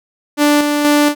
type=tone with tremolo; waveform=sawtooth; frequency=293.7 Hz; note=D4; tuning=in tune; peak=-5 dBFS; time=0.37-1.15 s; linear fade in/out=50 ms; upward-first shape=square; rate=2.1 Hz; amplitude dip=40%; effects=none